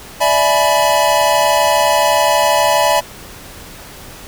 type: chord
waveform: square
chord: E dominant seventh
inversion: third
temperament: equal with one note detuned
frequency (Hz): 587.3 / 659.3 / 846.6 / 987.8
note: D5 / E5 / G#5 / B5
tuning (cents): 0 / 0 / +33 / 0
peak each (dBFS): -17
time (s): 0.2-3.01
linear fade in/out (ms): 20
effects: pink hiss -35 dBFS RMS until 4.27 s